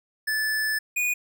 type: tone pair in turn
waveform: square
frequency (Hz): 1740 / 2461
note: A6 / D#7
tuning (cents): -20 / -20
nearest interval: tritone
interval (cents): 600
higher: second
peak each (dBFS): -24 / -23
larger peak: second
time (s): 0.27-0.79 / 0.96-1.14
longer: first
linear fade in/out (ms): 10
effects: none